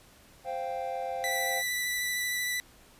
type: chord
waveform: triangle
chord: C suspended fourth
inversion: none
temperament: just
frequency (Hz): 523.3 / 697.7 / 784.9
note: C5 / F5 / G5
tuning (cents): 0 / -2 / +2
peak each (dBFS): -34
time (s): 0.44-1.63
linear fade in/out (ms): 50
type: tone with vibrato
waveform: sawtooth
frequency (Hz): 1977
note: B6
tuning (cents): +1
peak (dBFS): -26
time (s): 1.24-2.6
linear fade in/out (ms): 0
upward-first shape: triangle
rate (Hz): 13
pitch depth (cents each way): 16
type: high-pass noise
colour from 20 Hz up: white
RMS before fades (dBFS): -39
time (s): 1.31-2.57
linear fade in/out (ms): 5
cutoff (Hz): 9300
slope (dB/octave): 48
effects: pink hiss -57 dBFS RMS until 2.99 s + resampled to 32000 Hz